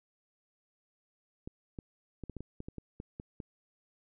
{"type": "clicks", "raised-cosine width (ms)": 3, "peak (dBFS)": -28, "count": 12, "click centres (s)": [1.475, 1.788, 2.237, 2.297, 2.367, 2.406, 2.604, 2.685, 2.783, 3.001, 3.199, 3.402], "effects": []}